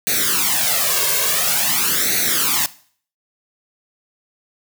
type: noise with flanger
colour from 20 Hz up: white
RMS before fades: -18 dBFS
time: 0.07-2.66 s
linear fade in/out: 0 ms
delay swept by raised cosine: 0.48 to 1.88 ms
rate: 0.48 Hz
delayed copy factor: +0.85
effects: noise-tail reverb RT60 0.5 s tail -18 dB re dry + high-pass 150 Hz 12 dB/octave